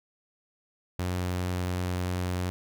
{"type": "tone", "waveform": "sawtooth", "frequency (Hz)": 90.3, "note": "F#2", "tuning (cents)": -42, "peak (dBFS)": -24, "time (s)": [0.99, 2.5], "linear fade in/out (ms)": 0, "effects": []}